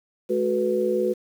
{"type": "tone cluster", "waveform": "sine", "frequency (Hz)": [212.3, 369.8, 434.4, 493.8], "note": ["G#3", "F#4", "A4", "B4"], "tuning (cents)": [38, -1, -22, 0], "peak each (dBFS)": [-29, -23, -32, -24], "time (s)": [0.29, 1.14], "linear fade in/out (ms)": 20, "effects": ["8-bit"]}